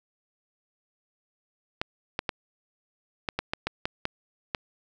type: clicks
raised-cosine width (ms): 0.3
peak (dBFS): -11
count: 10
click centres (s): 1.815 / 2.191 / 2.292 / 3.288 / 3.39 / 3.535 / 3.67 / 3.855 / 4.054 / 4.548
effects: none

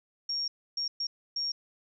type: tone bursts at uneven times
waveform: sine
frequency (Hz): 5550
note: F8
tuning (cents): -12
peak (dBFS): -29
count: 4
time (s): 0.29-0.48 / 0.77-0.88 / 1-1.07 / 1.36-1.52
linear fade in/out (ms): 5
effects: none

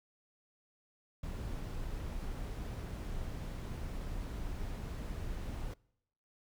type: noise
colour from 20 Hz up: brown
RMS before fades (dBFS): -40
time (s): 1.23-5.74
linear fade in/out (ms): 5
effects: noise-tail reverb RT60 0.8 s tail -25 dB re dry

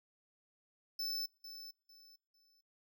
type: tone with echo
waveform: square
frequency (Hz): 5274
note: E8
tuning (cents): 0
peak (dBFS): -37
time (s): 0.99-1.26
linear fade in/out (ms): 5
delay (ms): 450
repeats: 3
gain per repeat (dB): -11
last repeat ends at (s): 2.61
effects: noise-tail reverb RT60 0.6 s tail -25 dB re dry

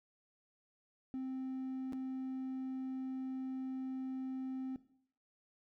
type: tone with dropouts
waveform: triangle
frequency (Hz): 261.6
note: C4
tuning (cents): 0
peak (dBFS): -35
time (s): 1.14-4.76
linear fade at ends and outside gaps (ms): 0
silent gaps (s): 1.924-1.932
effects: noise-tail reverb RT60 0.6 s tail -17 dB re dry + tanh soft clip ceiling -32 dBFS

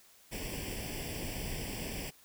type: noise with comb filter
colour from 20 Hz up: pink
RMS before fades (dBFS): -39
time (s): 0.31-2.11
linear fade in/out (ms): 20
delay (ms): 0.38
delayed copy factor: +0.85
effects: white hiss -61 dBFS RMS until 2.24 s

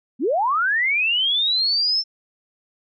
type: linear sweep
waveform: sine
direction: up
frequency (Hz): 207.7 to 5380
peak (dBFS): -17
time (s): 0.19-2.04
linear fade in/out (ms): 50
effects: none

